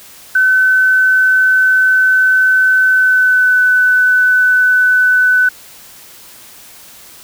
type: tone with pitch glide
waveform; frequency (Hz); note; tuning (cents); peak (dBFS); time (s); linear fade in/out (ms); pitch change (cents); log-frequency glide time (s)
sine; 1519 to 1501.6; F#6 to F#6; +45 to +25; -7; 0.35-5.49; 5; -20; 2.89-3.6
effects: white hiss -38 dBFS RMS until 7.23 s